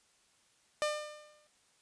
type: tone with exponential decay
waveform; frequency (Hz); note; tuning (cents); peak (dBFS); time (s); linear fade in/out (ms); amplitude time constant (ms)
sawtooth; 601; D5; +40; -24; 0.82-1.47; 0; 140
effects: white hiss -69 dBFS RMS until 1.81 s + resampled to 22050 Hz